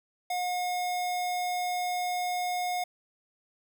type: tone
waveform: square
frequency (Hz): 720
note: F#5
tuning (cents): -47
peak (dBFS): -29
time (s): 0.3-2.84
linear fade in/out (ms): 5
effects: none